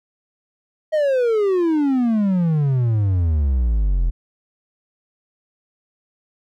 triangle exponential sweep, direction down, 636 to 40 Hz, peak -13 dBFS, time 0.92-4.11 s, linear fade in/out 20 ms, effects none

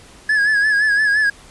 triangle tone with vibrato, 1688 Hz, G#6, 28 cents sharp, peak -11 dBFS, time 0.29-1.3 s, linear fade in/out 5 ms, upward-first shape sine, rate 5.8 Hz, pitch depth 61 cents each way, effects pink hiss -44 dBFS RMS until 1.5 s + resampled to 24000 Hz

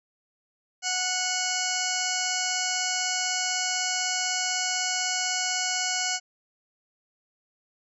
harmonic tone, 736 Hz, F#5, 9 cents flat, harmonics 1 / 2 / 3 / 4 / 6 / 7 / 8 / 9 / 10, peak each -34 / -34 / -34 / -34 / -34 / -34 / -34 / -34 / -34 dBFS, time 0.82-6.2 s, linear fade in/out 50 ms, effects none

